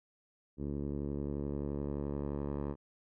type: tone with low-pass filter sweep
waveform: 10% pulse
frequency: 71.5 Hz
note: D2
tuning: 46 cents flat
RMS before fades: -37 dBFS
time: 0.57-2.76 s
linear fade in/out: 50 ms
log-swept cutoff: 340 to 820 Hz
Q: 1.1
effects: none